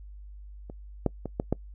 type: clicks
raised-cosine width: 2 ms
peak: -27 / -10 / -19 / -13 / -11 dBFS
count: 5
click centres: 0.699 / 1.063 / 1.257 / 1.399 / 1.526 s
effects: noise-tail reverb RT60 0.1 s tail -24 dB re dry + added 50 Hz sine -42 dBFS peak until 1.74 s